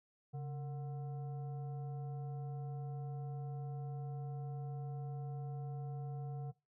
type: tone with frequency modulation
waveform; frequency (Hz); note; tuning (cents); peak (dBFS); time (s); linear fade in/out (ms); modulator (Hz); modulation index
sine; 138.3; C#3; -4; -39; 0.33-6.52; 20; 596; 0.43
effects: noise-tail reverb RT60 0.2 s tail -18 dB re dry